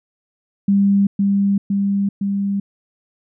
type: tone with echo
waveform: sine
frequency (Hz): 199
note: G3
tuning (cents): +26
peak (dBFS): -11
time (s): 0.68-1.07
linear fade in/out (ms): 5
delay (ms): 510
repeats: 3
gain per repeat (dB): -2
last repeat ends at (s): 2.6
effects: none